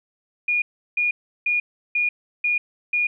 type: tone bursts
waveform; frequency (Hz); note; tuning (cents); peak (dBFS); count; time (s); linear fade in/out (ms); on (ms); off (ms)
sine; 2437; D#7; -37; -18; 6; 0.48-3.07; 5; 140; 350
effects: none